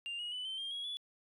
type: tone with pitch steps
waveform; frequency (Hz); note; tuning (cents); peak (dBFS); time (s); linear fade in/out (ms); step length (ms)
sine; 2794 / 2891 / 2991 / 3095 / 3202 / 3313 / 3428; F7 / F#7 / F#7 / G7 / G7 / G#7 / A7; 0 / -41 / +18 / -23 / +36 / -5 / -46; -36; 0.06-0.97; 0; 130
effects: tanh soft clip ceiling -36 dBFS